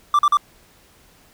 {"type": "tone bursts", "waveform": "triangle", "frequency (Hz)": 1174.7, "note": "D6", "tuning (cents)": 0, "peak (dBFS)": -10, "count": 3, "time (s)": [0.14, 0.371], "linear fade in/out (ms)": 2, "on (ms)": 49, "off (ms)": 42, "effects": ["pink hiss -53 dBFS RMS until 1.33 s"]}